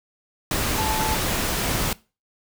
sine tone in noise, 873 Hz, A5, 14 cents flat, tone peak -25 dBFS, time 0.78-1.15 s, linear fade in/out 2 ms, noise pink, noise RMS -24 dBFS, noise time 0.51-1.93 s, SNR -4 dB, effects noise-tail reverb RT60 0.3 s tail -21 dB re dry

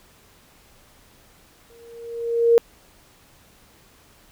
sine tone with exponential growth, 466.2 Hz, A#4, in tune, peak -9 dBFS, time 1.7-2.58 s, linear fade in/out 0 ms, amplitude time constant 190 ms, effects pink hiss -54 dBFS RMS until 4.31 s

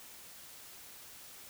silence, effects white hiss -52 dBFS RMS until 1.49 s

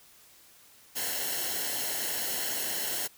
white noise with comb filter, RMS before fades -32 dBFS, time 0.95-3.08 s, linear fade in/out 20 ms, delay 0.83 ms, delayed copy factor -0.65, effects white hiss -57 dBFS RMS until 3.17 s

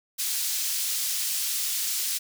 pink high-pass noise, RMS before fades -28 dBFS, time 0.18-2.19 s, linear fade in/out 20 ms, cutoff 4700 Hz, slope 12 dB/octave, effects none

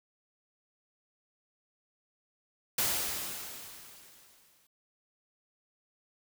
white noise with exponential decay, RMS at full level -28 dBFS, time 2.78-4.67 s, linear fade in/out 5 ms, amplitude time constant 410 ms, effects none

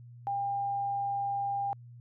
sine tone, 800 Hz, G5, 35 cents sharp, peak -29 dBFS, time 0.27-1.73 s, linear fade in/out 0 ms, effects added 120 Hz sine -47 dBFS peak until 2 s

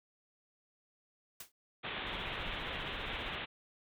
white noise with exponential decay, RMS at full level -42 dBFS, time 1.4-1.52 s, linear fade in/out 5 ms, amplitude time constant 26 ms
white low-pass noise, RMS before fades -41 dBFS, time 1.83-3.46 s, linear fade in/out 20 ms, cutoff 3700 Hz, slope 96 dB/octave
brown noise with tremolo, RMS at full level -44 dBFS, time 2.06-3.36 s, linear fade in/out 10 ms, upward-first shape sine, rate 15 Hz, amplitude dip 70%
effects none

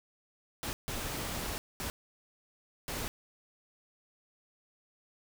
pink noise bursts at uneven times, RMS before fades -37 dBFS, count 4, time 0.63-0.73 / 0.88-1.58 / 1.8-1.9 / 2.88-3.08 s, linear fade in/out 0 ms, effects none

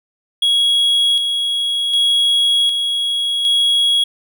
triangle tone with tremolo, 3322 Hz, G#7, in tune, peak -10 dBFS, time 0.42-4.04 s, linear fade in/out 5 ms, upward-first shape square, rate 0.66 Hz, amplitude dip 40%, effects none

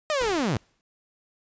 sawtooth linear sweep, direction down, 630 to 92.7 Hz, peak -19 dBFS, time 0.1-0.57 s, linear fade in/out 0 ms
pink noise with exponential decay, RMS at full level -34 dBFS, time 0.21-0.81 s, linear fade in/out 0 ms, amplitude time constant 130 ms
effects resampled to 16000 Hz

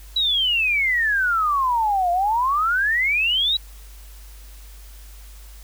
sine exponential two-way sweep, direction down then up, 3951 to 687 to 3951 Hz, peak -17 dBFS, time 0.16-3.57 s, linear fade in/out 5 ms, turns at 2.11 s, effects added 50 Hz sine -39 dBFS peak until 5.63 s + white hiss -49 dBFS RMS until 5.63 s

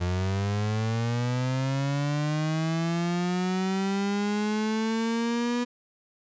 35% pulse linear sweep, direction up, 87.6 to 244 Hz, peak -23 dBFS, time 0-5.65 s, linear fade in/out 20 ms, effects resampled to 16000 Hz

